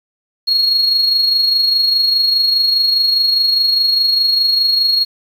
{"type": "tone with amplitude modulation", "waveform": "sine", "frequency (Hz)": 4300, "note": "C8", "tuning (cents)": 47, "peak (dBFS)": -7, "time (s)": [0.47, 5.05], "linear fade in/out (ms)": 20, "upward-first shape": "sine", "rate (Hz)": 24.9, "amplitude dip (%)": 50, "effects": ["tanh soft clip ceiling -7 dBFS", "7-bit"]}